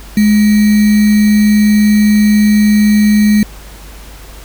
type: tone with sample-and-hold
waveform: sine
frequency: 210.2 Hz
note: G#3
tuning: 21 cents sharp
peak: -5 dBFS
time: 0.17-3.43 s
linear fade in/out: 2 ms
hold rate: 2100 Hz
effects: added 50 Hz sine -31 dBFS peak until 4.44 s + pink hiss -36 dBFS RMS until 4.44 s